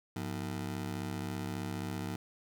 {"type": "ring-modulated tone", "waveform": "25% pulse", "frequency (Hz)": 138.59, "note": "C#3", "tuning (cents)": 0, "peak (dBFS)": -29, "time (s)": [0.16, 2.16], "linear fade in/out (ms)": 0, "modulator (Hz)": 37.5, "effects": []}